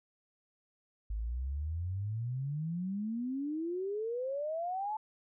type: exponential sweep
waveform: sine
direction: up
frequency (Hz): 51 to 880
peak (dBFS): -33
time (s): 1.1-4.97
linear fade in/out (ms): 5
effects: none